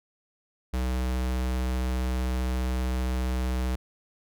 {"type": "tone", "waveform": "square", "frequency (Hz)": 63.2, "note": "B1", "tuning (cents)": 41, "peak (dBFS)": -26, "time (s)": [0.73, 3.76], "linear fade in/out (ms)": 10, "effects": []}